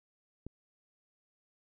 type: click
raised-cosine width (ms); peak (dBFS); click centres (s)
3; -29; 0.466
effects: none